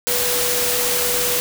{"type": "tone in noise", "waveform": "sine", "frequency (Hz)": 490, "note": "B4", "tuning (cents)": -14, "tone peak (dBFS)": -25, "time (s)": [0.07, 1.4], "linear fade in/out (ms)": 0, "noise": "white", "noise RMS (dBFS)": -20, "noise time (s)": [0.07, 1.4], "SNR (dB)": -8, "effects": []}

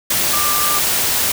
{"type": "tone in noise", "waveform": "sine", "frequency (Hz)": 1187, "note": "D6", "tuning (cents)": 18, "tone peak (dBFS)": -20, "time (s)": [0.33, 0.79], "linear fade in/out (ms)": 5, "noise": "white", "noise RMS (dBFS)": -17, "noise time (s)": [0.1, 1.32], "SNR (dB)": -6, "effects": []}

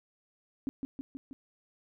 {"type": "tone with echo", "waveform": "sine", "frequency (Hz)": 270.8, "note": "C#4", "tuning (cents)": -40, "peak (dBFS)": -29, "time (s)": [0.67, 0.69], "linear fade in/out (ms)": 0, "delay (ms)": 160, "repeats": 4, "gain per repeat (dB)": -3, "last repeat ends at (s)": 1.33, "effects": []}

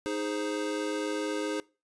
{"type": "chord", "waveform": "square", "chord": "Ab major", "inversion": "second", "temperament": "equal", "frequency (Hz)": [311.1, 415.3, 523.3], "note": ["Eb4", "Ab4", "C5"], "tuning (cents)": [0, 0, 0], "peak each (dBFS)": [-34, -35, -37], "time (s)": [0.06, 1.6], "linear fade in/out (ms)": 0, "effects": ["noise-tail reverb RT60 0.3 s tail -22 dB re dry", "resampled to 22050 Hz"]}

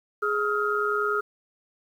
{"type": "tone cluster", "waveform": "sine", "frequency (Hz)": [417.3, 1270, 1400], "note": ["G#4", "D#6", "F6"], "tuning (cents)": [8, 35, 4], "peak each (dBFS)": -27, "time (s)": [0.22, 1.21], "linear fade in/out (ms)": 10, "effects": ["9-bit"]}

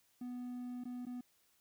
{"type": "tone with dropouts", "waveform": "triangle", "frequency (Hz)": 246.9, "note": "B3", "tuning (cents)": 0, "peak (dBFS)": -39, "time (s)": [0.21, 1.21], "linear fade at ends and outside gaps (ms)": 5, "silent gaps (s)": [[0.839, 0.853], [1.054, 1.066]], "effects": ["white hiss -73 dBFS RMS until 1.6 s"]}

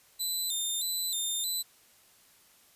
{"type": "tone with vibrato", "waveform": "15% pulse", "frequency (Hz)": 3810, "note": "A#7", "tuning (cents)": 37, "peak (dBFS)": -23, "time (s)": [0.19, 1.63], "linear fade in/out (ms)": 20, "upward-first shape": "square", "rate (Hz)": 1.6, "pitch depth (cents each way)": 87, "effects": ["white hiss -61 dBFS RMS until 2.75 s", "resampled to 32000 Hz"]}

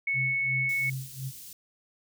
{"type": "tone", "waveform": "sine", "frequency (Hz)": 2208, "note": "C#7", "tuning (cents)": -7, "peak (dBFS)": -25, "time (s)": [0.07, 0.9], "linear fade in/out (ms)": 5}
{"type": "tone with tremolo", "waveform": "sine", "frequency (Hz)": 132.7, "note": "C3", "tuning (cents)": 25, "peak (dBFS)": -30, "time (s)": [0.13, 1.32], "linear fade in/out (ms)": 50, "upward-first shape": "sine", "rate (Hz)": 2.8, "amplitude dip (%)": 95}
{"type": "band-stop noise", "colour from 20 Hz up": "white", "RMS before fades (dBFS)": -45, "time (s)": [0.69, 1.53], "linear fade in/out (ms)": 2, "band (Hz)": [190, 4300], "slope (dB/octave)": 12}
{"effects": []}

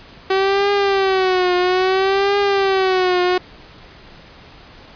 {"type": "tone with vibrato", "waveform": "sawtooth", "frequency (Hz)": 380.7, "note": "F#4", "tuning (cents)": 49, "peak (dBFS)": -10, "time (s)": [0.3, 3.38], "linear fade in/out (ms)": 5, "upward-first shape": "triangle", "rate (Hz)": 0.6, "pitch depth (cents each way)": 110, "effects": ["pink hiss -42 dBFS RMS until 4.95 s", "resampled to 11025 Hz"]}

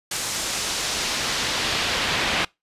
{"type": "noise with band-pass filter sweep", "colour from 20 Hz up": "brown", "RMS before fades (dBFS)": -25, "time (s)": [0.11, 2.45], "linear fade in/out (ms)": 5, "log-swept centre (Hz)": [8000, 2900], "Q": 0.98, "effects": ["noise-tail reverb RT60 0.2 s tail -24 dB re dry", "resampled to 32000 Hz"]}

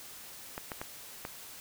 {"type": "clicks", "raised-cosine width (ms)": 0.5, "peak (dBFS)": -22, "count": 4, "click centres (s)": [0.579, 0.718, 0.815, 1.251], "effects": ["white hiss -48 dBFS RMS until 1.6 s"]}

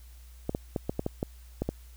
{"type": "clicks", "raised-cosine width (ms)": 2, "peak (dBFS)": -15, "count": 9, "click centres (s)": [0.494, 0.549, 0.762, 0.895, 0.994, 1.064, 1.229, 1.62, 1.69], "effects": ["added 60 Hz sine -47 dBFS peak until 1.96 s", "white hiss -60 dBFS RMS until 1.96 s"]}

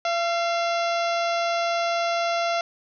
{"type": "harmonic tone with a mistuned harmonic", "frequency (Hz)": 681, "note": "F5", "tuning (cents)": -44, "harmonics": [1, 2, 3, 4, 5, 6, 7, 8, 9], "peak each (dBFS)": [-23, -29, -33, -35, -37, -39, -40, -41, -42], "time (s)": [0.05, 2.61], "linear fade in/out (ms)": 2, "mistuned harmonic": 3, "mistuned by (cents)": 50, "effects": []}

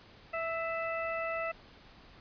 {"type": "harmonic tone with a mistuned harmonic", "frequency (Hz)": 658, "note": "E5", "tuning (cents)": -3, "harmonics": [1, 2, 3, 4], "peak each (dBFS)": [-35, -38, -40, -41], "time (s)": [0.33, 1.52], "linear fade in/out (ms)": 10, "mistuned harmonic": 3, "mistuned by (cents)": 21, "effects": ["pink hiss -56 dBFS RMS until 2.2 s", "resampled to 11025 Hz"]}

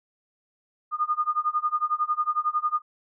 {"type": "tone with tremolo", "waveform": "sine", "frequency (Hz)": 1222, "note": "D#6", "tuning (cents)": -32, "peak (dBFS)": -19, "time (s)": [0.91, 2.82], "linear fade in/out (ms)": 50, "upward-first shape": "sine", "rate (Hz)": 11, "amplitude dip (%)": 95, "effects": []}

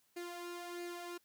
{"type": "tone with flanger", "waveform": "sawtooth", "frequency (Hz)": 349.2, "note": "F4", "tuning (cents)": 0, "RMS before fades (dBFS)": -45, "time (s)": [0.16, 1.18], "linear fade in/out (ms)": 10, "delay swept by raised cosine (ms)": [0.43, 2.13], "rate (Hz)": 1.5, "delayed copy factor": 0.55, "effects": ["white hiss -74 dBFS RMS until 1.24 s"]}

